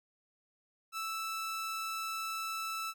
sawtooth tone, 1318.5 Hz, E6, in tune, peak -32 dBFS, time 0.92-2.94 s, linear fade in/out 50 ms, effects none

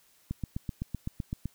click train, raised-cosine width 5 ms, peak -20 dBFS, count 10, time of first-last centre 0.31-1.456 s, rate 7.85 Hz, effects white hiss -64 dBFS RMS until 1.54 s

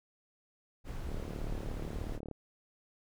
brown noise, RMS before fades -39 dBFS, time 0.84-2.2 s, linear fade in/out 50 ms
click train, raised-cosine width 2 ms, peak -29 dBFS, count 46, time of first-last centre 1.09-2.313 s, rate 36.8 Hz
effects none

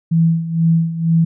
sine tone with tremolo, 164.81 Hz, E3, in tune, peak -9 dBFS, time 0.11-1.25 s, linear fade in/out 10 ms, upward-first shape sine, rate 2.1 Hz, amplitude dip 75%, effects none

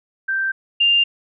sine tone pair in turn, 1566 / 2797 Hz, G6 / F7, -2 / +2 cents, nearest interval minor seventh, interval 1004 cents, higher second, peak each -18 / -12 dBFS, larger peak second, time 0.28-0.52 / 0.8-1.04 s, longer neither, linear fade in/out 10 ms, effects none

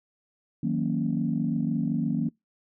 sine chord, D# minor seventh, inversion none, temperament equal with one note detuned, 159.29 / 185 / 233.1 / 277.2 Hz, D#3 / F#3 / A#3 / C#4, +41 / 0 / 0 / 0 cents, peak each -29 / -30 / -27 / -31 dBFS, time 0.63-2.29 s, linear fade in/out 5 ms, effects noise-tail reverb RT60 0.2 s tail -26 dB re dry + tanh soft clip ceiling -14 dBFS

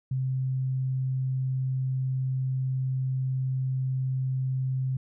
sine tone, 130.81 Hz, C3, in tune, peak -25 dBFS, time 0.11-4.97 s, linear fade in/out 5 ms, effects none

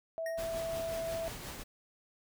sine tone with pitch glide, 654 to 659.3 Hz, E5 to E5, -14 to 0 cents, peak -34 dBFS, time 0.18-1.28 s, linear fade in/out 0 ms, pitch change +14 cents, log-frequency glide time 0.28-0.34 s
square tone with exponential decay, 1864 Hz, A#6, 1 cent flat, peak -39 dBFS, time 0.26-0.5 s, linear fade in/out 2 ms, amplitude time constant 51 ms
pink noise with tremolo, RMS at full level -42 dBFS, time 0.37-1.64 s, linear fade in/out 20 ms, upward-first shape triangle, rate 5.6 Hz, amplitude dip 40%
effects none

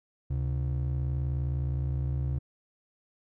triangle ring-modulated tone, 102.2 Hz, G#2, 27 cents flat, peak -22 dBFS, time 0.3-2.39 s, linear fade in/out 10 ms, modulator 29.7 Hz, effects none

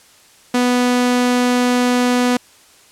sawtooth tone, 246.9 Hz, B3, in tune, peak -9 dBFS, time 0.54-2.37 s, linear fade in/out 5 ms, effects white hiss -48 dBFS RMS until 2.91 s + low-pass 10000 Hz 12 dB/octave

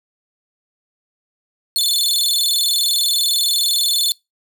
sawtooth tone with vibrato, 3900 Hz, B7, 23 cents flat, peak -12 dBFS, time 1.76-4.12 s, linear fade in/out 0 ms, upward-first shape square, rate 20 Hz, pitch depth 180 cents each way, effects noise-tail reverb RT60 0.2 s tail -25 dB re dry

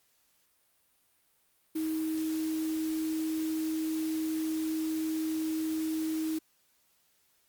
sine tone in noise, 316.7 Hz, D#4, 31 cents sharp, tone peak -29 dBFS, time 1.75-6.39 s, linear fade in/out 10 ms, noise white, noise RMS -45 dBFS, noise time 1.75-6.39 s, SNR +13 dB, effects white hiss -70 dBFS RMS until 7.48 s + Opus 48 kbps

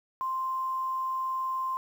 sine tone with quantisation, 1046.5 Hz, C6, in tune, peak -28 dBFS, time 0.21-1.77 s, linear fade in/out 0 ms, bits 9, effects none

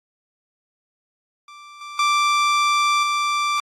sawtooth tone with level steps, 1174.7 Hz, D6, in tune, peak -36 / -29 / -12 / -15 dBFS, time 1.48-3.6 s, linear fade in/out 2 ms, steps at 1.81 / 1.99 / 3.03 s, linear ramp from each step 2 ms, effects low-pass 6000 Hz 12 dB/octave + AAC 64 kbps

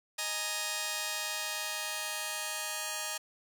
5% pulse chord, D# suspended fourth, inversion none, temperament just, 622.3 / 829.7 / 933.4 Hz, D#5 / G#5 / A#5, 0 / -2 / +2 cents, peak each -27 dBFS, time 0.18-3.18 s, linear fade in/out 10 ms, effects none

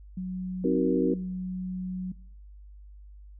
sine tone, 184.1 Hz, F#3, 8 cents flat, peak -30 dBFS, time 0.17-2.12 s, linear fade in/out 5 ms
sine chord, C half-diminished seventh, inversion none, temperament just, 261.6 / 314 / 376.7 / 470.9 Hz, C4 / Eb4 / Gb4 / Bb4, 0 / +16 / +31 / +18 cents, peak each -26 / -28 / -28 / -29 dBFS, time 0.64-1.14 s, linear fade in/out 5 ms
effects noise-tail reverb RT60 0.6 s tail -21 dB re dry + added 50 Hz sine -45 dBFS peak until 3.39 s

